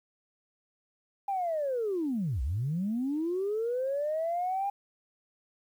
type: linear two-way sweep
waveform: sine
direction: down then up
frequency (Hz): 809 to 57.3 to 809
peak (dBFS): -27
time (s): 1.28-4.7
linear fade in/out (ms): 5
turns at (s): 2.42
effects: tanh soft clip ceiling -23 dBFS + 10-bit